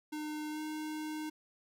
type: tone with pitch glide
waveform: square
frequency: 303.9 to 308 Hz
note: D#4 to D#4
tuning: -41 to -17 cents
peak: -38 dBFS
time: 0.12-1.3 s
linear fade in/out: 10 ms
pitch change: +24 cents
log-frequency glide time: 0.5-0.6 s
effects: none